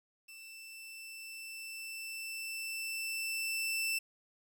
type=tone with level ramp; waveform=sawtooth; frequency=2664 Hz; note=E7; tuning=18 cents sharp; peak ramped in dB=-46 to -28 dBFS; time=0.28-3.99 s; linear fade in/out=10 ms; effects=11-bit